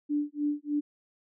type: tone with tremolo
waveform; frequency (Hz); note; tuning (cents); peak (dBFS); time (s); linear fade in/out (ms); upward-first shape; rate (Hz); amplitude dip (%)
sine; 293.7; D4; 0; -24; 0.09-0.81; 20; sine; 3.3; 100
effects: none